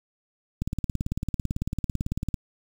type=click train; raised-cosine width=5 ms; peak=-14 dBFS; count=32; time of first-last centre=0.62-2.342 s; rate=18 Hz; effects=7-bit